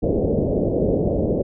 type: low-pass noise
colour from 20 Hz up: white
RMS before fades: -20 dBFS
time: 0.02-1.43 s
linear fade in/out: 20 ms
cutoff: 580 Hz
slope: 48 dB/octave
effects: none